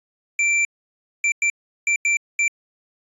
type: tone bursts at uneven times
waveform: square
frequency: 2349 Hz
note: D7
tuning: in tune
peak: -17 dBFS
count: 6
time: 0.39-0.65 / 1.24-1.32 / 1.42-1.5 / 1.87-1.96 / 2.05-2.17 / 2.39-2.48 s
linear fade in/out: 2 ms
effects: resampled to 24000 Hz